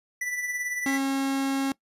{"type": "tone with tremolo", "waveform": "square", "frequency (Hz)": 1975.5, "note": "B6", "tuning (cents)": 0, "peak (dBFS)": -27, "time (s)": [0.21, 0.98], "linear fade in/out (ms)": 5, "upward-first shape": "triangle", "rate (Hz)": 18, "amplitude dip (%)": 55}
{"type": "tone", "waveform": "45% pulse", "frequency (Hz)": 271.6, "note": "C#4", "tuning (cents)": -35, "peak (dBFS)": -24, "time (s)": [0.86, 1.72], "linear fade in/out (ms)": 2}
{"effects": ["noise-tail reverb RT60 0.1 s tail -21 dB re dry", "resampled to 32000 Hz"]}